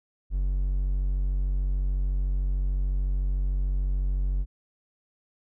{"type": "tone", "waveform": "triangle", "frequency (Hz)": 46.83, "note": "F#1", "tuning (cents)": 22, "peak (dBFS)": -21, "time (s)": [0.3, 4.46], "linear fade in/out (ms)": 50, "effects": []}